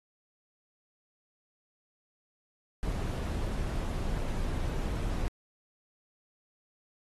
brown noise, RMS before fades -32 dBFS, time 2.83-5.28 s, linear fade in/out 0 ms, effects AAC 32 kbps

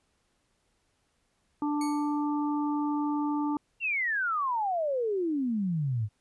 harmonic tone, 294.6 Hz, D4, 6 cents sharp, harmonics 1 / 3 / 4, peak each -27 / -34 / -39 dBFS, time 1.62-3.57 s, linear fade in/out 2 ms
10% pulse tone with exponential decay, 2223 Hz, C#7, 4 cents sharp, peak -28 dBFS, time 1.81-2.27 s, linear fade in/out 2 ms, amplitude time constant 100 ms
sine exponential sweep, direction down, 2800 to 100.4 Hz, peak -26 dBFS, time 3.8-6.09 s, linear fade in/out 50 ms
effects pink hiss -73 dBFS RMS until 6.2 s + resampled to 24000 Hz

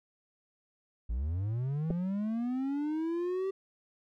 triangle linear sweep, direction up, 51.91 to 390 Hz, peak -28 dBFS, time 1.09-3.51 s, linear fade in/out 10 ms
clicks, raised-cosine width 2 ms, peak -22 dBFS, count 2, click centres 1.904 / 1.909 s
effects none

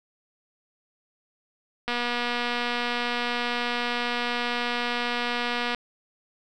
click train, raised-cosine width 0.3 ms, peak -12 dBFS, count 933, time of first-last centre 1.88-5.747 s, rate 241 Hz, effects none

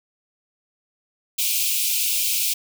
white high-pass noise, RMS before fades -22 dBFS, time 1.38-2.54 s, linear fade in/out 10 ms, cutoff 2300 Hz, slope 96 dB/octave, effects none

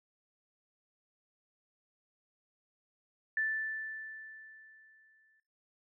sine tone with exponential decay, 1760 Hz, A6, in tune, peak -28 dBFS, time 3.37-5.4 s, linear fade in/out 2 ms, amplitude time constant 440 ms, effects noise-tail reverb RT60 0.4 s tail -21 dB re dry

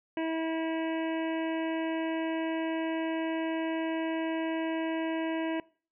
harmonic tone, 323.9 Hz, E4, 30 cents flat, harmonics 1 / 2 / 3 / 5 / 6 / 7 / 8 / 9, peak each -30 / -36 / -40 / -44 / -46 / -47 / -48 / -49 dBFS, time 0.17-5.6 s, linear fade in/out 2 ms, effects noise-tail reverb RT60 0.4 s tail -23 dB re dry

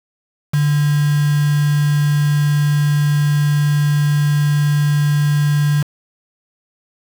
sine tone with quantisation, 146.83 Hz, D3, in tune, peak -12 dBFS, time 0.53-5.83 s, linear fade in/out 10 ms, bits 4, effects none

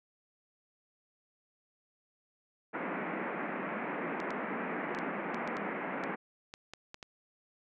pink band-pass noise, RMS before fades -37 dBFS, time 2.73-6.16 s, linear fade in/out 20 ms, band 180 to 2300 Hz, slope 48 dB/octave
clicks, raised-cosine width 0.2 ms, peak -27 dBFS, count 12, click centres 4.202 / 4.306 / 4.949 / 4.988 / 5.345 / 5.476 / 5.569 / 6.038 / 6.539 / 6.736 / 6.944 / 7.028 s
effects none

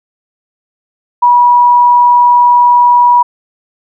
sine tone, 970 Hz, B5, 31 cents flat, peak -3 dBFS, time 1.22-3.23 s, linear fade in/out 10 ms, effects none

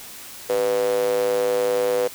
square tone with high-pass filter, 55 Hz, A1, in tune, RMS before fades -21 dBFS, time 0.49-2.08 s, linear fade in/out 10 ms, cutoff 480 Hz, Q 8.9, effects white hiss -39 dBFS RMS until 2.14 s

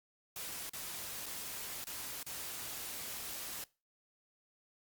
white noise with dropouts, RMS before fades -43 dBFS, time 0.36-3.64 s, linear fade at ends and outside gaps 2 ms, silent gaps 0.695-0.734 / 1.259-1.263 / 1.842-1.869 / 2.23-2.264 s, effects noise-tail reverb RT60 0.3 s tail -22 dB re dry + Opus 48 kbps

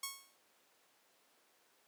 5% pulse tone with exponential decay, 1100 Hz, C#6, 14 cents flat, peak -25 dBFS, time 0.03-0.36 s, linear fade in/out 5 ms, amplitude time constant 71 ms, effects pink hiss -70 dBFS RMS until 1.87 s + high-pass 400 Hz 12 dB/octave

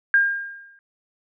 sine tone with exponential decay, 1609 Hz, G6, 45 cents sharp, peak -11 dBFS, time 0.14-0.79 s, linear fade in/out 1 ms, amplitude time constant 140 ms, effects none

